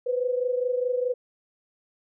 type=tone pair together; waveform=sine; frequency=493.9 / 518.7 Hz; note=B4 / C5; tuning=0 / -15 cents; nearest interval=minor second; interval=85 cents; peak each=-24 / -29 dBFS; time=0.06-1.14 s; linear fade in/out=10 ms; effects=none